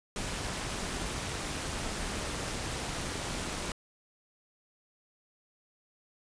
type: noise with amplitude modulation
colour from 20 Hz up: pink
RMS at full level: -33 dBFS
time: 0.16-3.72 s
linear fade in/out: 2 ms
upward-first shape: sine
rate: 216 Hz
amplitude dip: 55%
effects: resampled to 22050 Hz